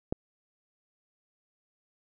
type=click; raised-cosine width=2 ms; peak=-15 dBFS; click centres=0.125 s; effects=none